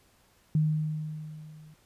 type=tone with level ramp; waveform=sine; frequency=154.4 Hz; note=D#3; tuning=13 cents flat; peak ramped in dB=-20 to -49 dBFS; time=0.55-1.74 s; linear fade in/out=2 ms; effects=pink hiss -64 dBFS RMS until 1.85 s + resampled to 32000 Hz